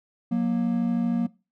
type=tone pair together; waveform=triangle; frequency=182.8 / 235.8 Hz; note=F#3 / A#3; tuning=-21 / +20 cents; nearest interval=major third; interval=441 cents; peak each=-24 / -21 dBFS; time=0.31-1.27 s; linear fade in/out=10 ms; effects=noise-tail reverb RT60 0.3 s tail -21 dB re dry